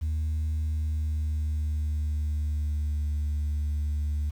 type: tone with pitch glide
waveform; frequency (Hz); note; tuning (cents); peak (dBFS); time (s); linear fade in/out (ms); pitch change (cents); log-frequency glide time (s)
sine; 77.78 to 74.22; D#2 to D2; 0 to +19; -23; 0.01-4.31; 20; -81; 0.51-3.11
effects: tanh soft clip ceiling -24 dBFS + 9-bit